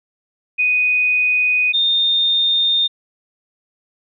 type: tone pair in turn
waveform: sine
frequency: 2489 / 3643 Hz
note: D#7 / A#7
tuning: 0 / -41 cents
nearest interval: perfect fifth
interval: 659 cents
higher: second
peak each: -13 dBFS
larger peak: neither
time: 0.58-1.73 / 1.73-2.88 s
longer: neither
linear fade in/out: 20 ms
effects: none